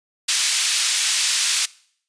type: band-pass noise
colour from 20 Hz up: white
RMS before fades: -20 dBFS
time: 0.28-1.66 s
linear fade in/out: 10 ms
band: 2300 to 7500 Hz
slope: 12 dB/octave
effects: noise-tail reverb RT60 0.6 s tail -22 dB re dry + resampled to 22050 Hz